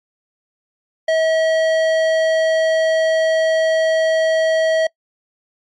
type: tone with tanh clipping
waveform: sine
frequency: 642 Hz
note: E5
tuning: 46 cents flat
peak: -15 dBFS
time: 1.08-4.87 s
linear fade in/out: 5 ms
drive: 15 dB
effects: noise-tail reverb RT60 0.1 s tail -24 dB re dry + MP3 96 kbps